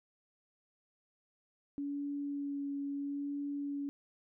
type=tone with vibrato; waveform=sine; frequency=283.3 Hz; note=C#4; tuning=38 cents sharp; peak=-35 dBFS; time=1.78-3.89 s; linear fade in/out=0 ms; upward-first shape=sine; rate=0.75 Hz; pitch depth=13 cents each way; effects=none